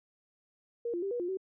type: tone with pitch steps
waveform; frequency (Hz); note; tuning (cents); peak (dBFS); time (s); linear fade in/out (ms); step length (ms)
sine; 470.8 / 346.7 / 393.6 / 483.7 / 351.9 / 379.8; A#4 / F4 / G4 / B4 / F4 / F#4; +17 / -13 / +7 / -36 / +13 / +45; -31; 0.85-1.372; 5; 87
effects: none